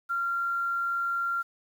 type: tone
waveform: sine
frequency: 1381 Hz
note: F6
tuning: 20 cents flat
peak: -26 dBFS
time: 0.09-1.43 s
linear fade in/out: 20 ms
effects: 9-bit